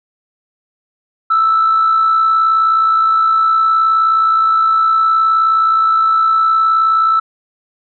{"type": "tone with amplitude modulation", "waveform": "sine", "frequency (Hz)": 1318.5, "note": "E6", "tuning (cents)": 0, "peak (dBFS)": -6, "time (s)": [1.3, 7.2], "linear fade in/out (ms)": 10, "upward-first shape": "sine", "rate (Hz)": 59.3, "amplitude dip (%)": 40, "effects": ["tanh soft clip ceiling -5 dBFS"]}